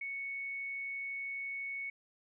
sine tone, 2217 Hz, C#7, in tune, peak -37 dBFS, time 0.01-1.9 s, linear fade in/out 5 ms, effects none

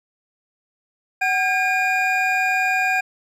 triangle tone cluster, 751 / 1615 / 2426 Hz, F#5 / G#6 / D#7, +26 / -49 / -44 cents, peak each -20 dBFS, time 1.21-3.01 s, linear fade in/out 10 ms, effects none

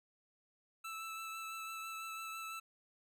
25% pulse tone with vibrato, 1318.5 Hz, E6, in tune, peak -39 dBFS, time 0.84-2.6 s, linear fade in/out 10 ms, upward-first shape sine, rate 6 Hz, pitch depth 12 cents each way, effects none

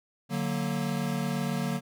square chord, D augmented, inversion none, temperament equal, 146.83 / 185 / 233.1 Hz, D3 / F#3 / A#3, 0 / 0 / 0 cents, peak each -33 dBFS, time 0.29-1.81 s, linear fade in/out 50 ms, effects none

